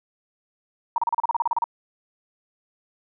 sine tone bursts, 936 Hz, A#5, 7 cents sharp, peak -18 dBFS, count 13, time 0.96-1.641 s, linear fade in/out 2 ms, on 21 ms, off 34 ms, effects none

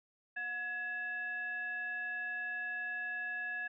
sine tone with frequency modulation, 1686 Hz, G#6, 26 cents sharp, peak -36 dBFS, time 0.36-3.68 s, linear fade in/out 10 ms, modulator 963 Hz, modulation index 0.45, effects none

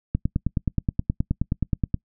click train, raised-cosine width 5 ms, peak -9 dBFS, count 18, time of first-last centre 0.15-1.943 s, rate 9.48 Hz, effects noise-tail reverb RT60 0.1 s tail -25 dB re dry

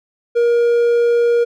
triangle tone, 473.1 Hz, A#4, 26 cents sharp, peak -9 dBFS, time 0.35-1.45 s, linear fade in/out 20 ms, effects none

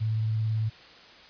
sine tone with vibrato, 110 Hz, A2, in tune, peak -24 dBFS, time 0-0.7 s, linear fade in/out 20 ms, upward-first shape triangle, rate 18 Hz, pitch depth 26 cents each way, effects white hiss -50 dBFS RMS until 1.29 s + resampled to 11025 Hz

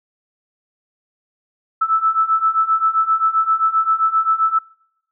sine beating tone pair, 1310 / 1317.6 Hz, E6 / E6, -11 / -1 cents, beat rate 7.6 Hz, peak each -18 / -16 dBFS, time 1.81-4.59 s, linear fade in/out 10 ms, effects noise-tail reverb RT60 0.8 s tail -26 dB re dry

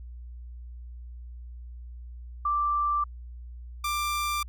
sine / sawtooth tone pair in turn, 1174.7 / 1183.6 Hz, D6 / D6, 0 / +13 cents, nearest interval unison, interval 13 cents, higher second, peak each -23 dBFS, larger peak neither, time 2.45-3.04 / 3.84-4.43 s, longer neither, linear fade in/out 5 ms, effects added 60 Hz sine -39 dBFS peak until 4.48 s

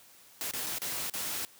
white noise with dropouts, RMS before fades -35 dBFS, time 0.41-1.45 s, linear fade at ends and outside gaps 0 ms, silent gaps 0.511-0.536 / 0.663-0.667 / 0.784-0.818 / 1.098-1.138 s, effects white hiss -57 dBFS RMS until 1.59 s + high-pass 80 Hz 12 dB/octave

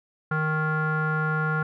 square tone with low-pass filter, 155.56 Hz, D#3, in tune, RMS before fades -25 dBFS, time 0.31-1.63 s, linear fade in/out 5 ms, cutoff 1400 Hz, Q 7.6, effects none

